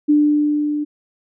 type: tone with level ramp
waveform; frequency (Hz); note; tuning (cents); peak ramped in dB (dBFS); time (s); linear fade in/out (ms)
sine; 296.7; D4; +18; -9 to -19; 0.08-0.85; 20
effects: none